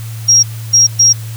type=tone bursts at uneven times; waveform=sine; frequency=5620 Hz; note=F8; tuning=10 cents sharp; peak=-4 dBFS; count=3; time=0.28-0.43 / 0.73-0.87 / 0.99-1.13 s; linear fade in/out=10 ms; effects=added 112 Hz sine -22 dBFS peak until 1.36 s + white hiss -35 dBFS RMS until 1.36 s